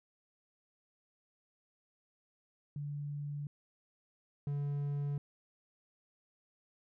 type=tone pair in turn; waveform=sine / triangle; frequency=145.1 / 143.35 Hz; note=D3 / D3; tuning=-21 / -42 cents; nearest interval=unison; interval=21 cents; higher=first; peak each=-37 / -31 dBFS; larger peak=second; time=2.76-3.47 / 4.47-5.18 s; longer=neither; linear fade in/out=2 ms; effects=none